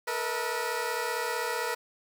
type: tone cluster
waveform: 15% pulse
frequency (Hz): 447.7 / 483.2 / 641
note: A4 / B4 / E5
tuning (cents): +30 / -38 / -49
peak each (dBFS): -28 / -25 / -32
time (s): 0.07-1.75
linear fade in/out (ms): 10
effects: 9-bit